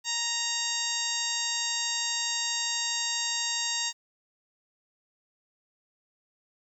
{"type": "harmonic tone", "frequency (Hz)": 932.3, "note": "A#5", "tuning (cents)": 0, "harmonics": [1, 2, 3, 4, 5, 6, 7, 8], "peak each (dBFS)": [-40, -37, -37, -34, -35, -37, -36, -34], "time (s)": [0.04, 3.93], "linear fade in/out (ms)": 50, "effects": ["10-bit"]}